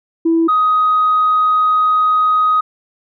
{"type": "tone pair in turn", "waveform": "sine", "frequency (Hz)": [329.6, 1253.8], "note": ["E4", "D#6"], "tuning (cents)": [0, 13], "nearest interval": "octave + major seventh", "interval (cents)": 2313, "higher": "second", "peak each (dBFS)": -9, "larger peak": "neither", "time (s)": [[0.25, 0.48], [0.48, 2.61]], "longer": "second", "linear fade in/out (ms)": 10, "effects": ["tanh soft clip ceiling -6 dBFS"]}